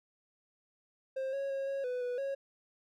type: tone with pitch steps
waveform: triangle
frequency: 530 / 551 / 544 / 549 / 497.8 / 491.9 / 549 Hz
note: C5 / C#5 / C#5 / C#5 / B4 / B4 / C#5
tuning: +22 / -11 / -33 / -17 / +14 / -7 / -17 cents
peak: -31 dBFS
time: 1.16-2.35 s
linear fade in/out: 10 ms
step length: 170 ms
effects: none